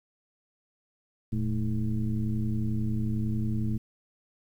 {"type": "tone with frequency modulation", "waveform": "sine", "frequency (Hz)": 116.54, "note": "A#2", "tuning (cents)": 0, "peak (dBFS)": -25, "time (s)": [1.32, 3.78], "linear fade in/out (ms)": 10, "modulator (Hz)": 101, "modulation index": 1.3, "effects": ["10-bit"]}